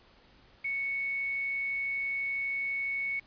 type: tone with quantisation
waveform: sine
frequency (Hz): 2217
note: C#7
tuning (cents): 0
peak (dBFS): -30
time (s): 0.64-3.2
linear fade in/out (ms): 10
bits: 7
effects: pink hiss -60 dBFS RMS until 3.26 s + resampled to 11025 Hz